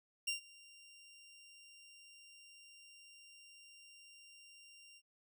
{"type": "tone with ADSR envelope", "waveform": "20% pulse", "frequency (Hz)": 2778, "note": "F7", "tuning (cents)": -10, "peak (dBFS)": -29, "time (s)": [0.27, 5.02], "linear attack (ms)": 11, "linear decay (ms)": 120, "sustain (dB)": -24, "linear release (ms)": 53, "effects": []}